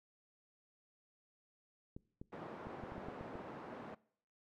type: clicks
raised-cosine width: 3 ms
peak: -35 dBFS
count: 9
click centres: 1.965 / 2.215 / 2.67 / 2.837 / 2.921 / 2.981 / 3.085 / 3.211 / 3.355 s
type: band-pass noise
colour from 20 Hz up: pink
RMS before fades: -49 dBFS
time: 2.32-3.95 s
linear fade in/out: 10 ms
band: 230 to 1100 Hz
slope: 12 dB/octave
effects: noise-tail reverb RT60 0.6 s tail -22 dB re dry